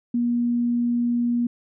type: tone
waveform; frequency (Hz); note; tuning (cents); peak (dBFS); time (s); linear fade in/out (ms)
sine; 239.2; A#3; +45; -19; 0.14-1.47; 5
effects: none